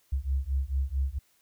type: beating tone pair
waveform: sine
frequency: 65.41 / 69.91 Hz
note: C2 / C#2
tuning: 0 / +15 cents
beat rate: 4.5 Hz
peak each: -29 dBFS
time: 0.12-1.19 s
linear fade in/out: 10 ms
effects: white hiss -67 dBFS RMS until 1.41 s